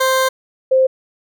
20% pulse / sine tone pair in turn, 523.3 / 523.3 Hz, C5 / C5, 0 / 0 cents, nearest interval unison, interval 0 cents, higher neither, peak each -8 / -9 dBFS, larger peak first, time 0-0.29 / 0.71-0.87 s, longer first, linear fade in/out 10 ms, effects none

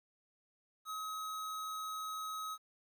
square tone, 1273 Hz, D#6, 39 cents sharp, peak -40 dBFS, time 0.85-2.58 s, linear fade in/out 50 ms, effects 12-bit

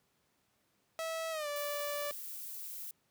sawtooth tone with pitch glide, 650 to 582.4 Hz, E5 to D5, -24 to -15 cents, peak -32 dBFS, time 0.99-2.11 s, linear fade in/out 0 ms, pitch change -191 cents, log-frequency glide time 1.31-1.48 s
violet noise, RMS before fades -44 dBFS, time 1.56-2.91 s, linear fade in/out 2 ms
effects pink hiss -75 dBFS RMS until 3.1 s + high-pass 100 Hz 12 dB/octave

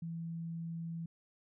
sine tone, 166.1 Hz, E3, 13 cents sharp, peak -38 dBFS, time 0.02-1.06 s, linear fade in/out 5 ms, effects none

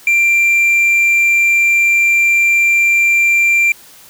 triangle tone, 2367 Hz, D7, 13 cents sharp, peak -7 dBFS, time 0.07-3.72 s, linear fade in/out 2 ms, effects white hiss -41 dBFS RMS until 4.09 s

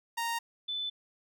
sawtooth / sine tone pair in turn, 929 / 3507 Hz, A#5 / A7, -6 / -6 cents, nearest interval octave + major seventh, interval 2300 cents, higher second, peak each -27 / -32 dBFS, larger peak first, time 0.17-0.39 / 0.68-0.9 s, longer neither, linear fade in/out 10 ms, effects none

